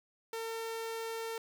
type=tone; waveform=sawtooth; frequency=452.9 Hz; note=A#4; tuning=50 cents flat; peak=-33 dBFS; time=0.33-1.38 s; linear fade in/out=2 ms; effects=none